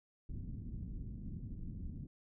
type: low-pass noise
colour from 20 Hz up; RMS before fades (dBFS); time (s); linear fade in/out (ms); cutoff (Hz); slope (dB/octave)
pink; -44; 0.29-2.07; 5; 230; 24
effects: none